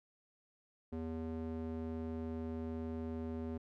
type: tone with band-pass filter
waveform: square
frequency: 80.6 Hz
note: E2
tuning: 38 cents flat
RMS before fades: -41 dBFS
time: 0.92-3.58 s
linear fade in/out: 10 ms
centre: 300 Hz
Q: 1.3
effects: none